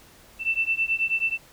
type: beating tone pair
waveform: sine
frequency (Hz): 2666 / 2675.3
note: E7 / E7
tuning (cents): +19 / +25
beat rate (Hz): 9.3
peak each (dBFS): -25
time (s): 0.39-1.38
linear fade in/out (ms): 50
effects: pink hiss -52 dBFS RMS until 1.52 s